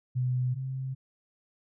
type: tone pair in turn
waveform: sine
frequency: 126.2 / 131.96 Hz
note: B2 / C3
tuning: +38 / +15 cents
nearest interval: minor second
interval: 77 cents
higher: second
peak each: -25 / -31 dBFS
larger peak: first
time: 0.15-0.55 / 0.55-0.95 s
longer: neither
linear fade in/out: 20 ms
effects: none